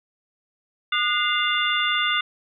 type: tone cluster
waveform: sine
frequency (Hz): 1215 / 1458 / 2083 / 2807 / 3515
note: D#6 / F#6 / C7 / F7 / A7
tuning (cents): -42 / -26 / -8 / +8 / -2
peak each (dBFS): -26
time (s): 0.92-2.21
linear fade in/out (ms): 5
effects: none